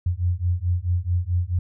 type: beating tone pair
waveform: sine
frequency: 86.4 / 91 Hz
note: F2 / F#2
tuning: -18 / -28 cents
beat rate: 4.6 Hz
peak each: -23 dBFS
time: 0.06-1.59 s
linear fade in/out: 5 ms
effects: none